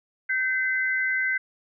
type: tone pair together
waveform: sine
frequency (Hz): 1551.4 / 2040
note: G6 / C7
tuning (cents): -18 / -44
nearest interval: perfect fourth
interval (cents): 474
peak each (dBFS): -25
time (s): 0.29-1.38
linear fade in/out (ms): 10
effects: none